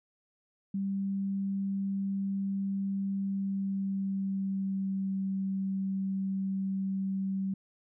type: tone with pitch glide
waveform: sine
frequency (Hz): 196 to 192.86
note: G3 to G3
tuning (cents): 0 to -28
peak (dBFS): -29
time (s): 0.74-7.54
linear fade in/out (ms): 5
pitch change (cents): -28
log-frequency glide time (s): 3.23-5.13
effects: none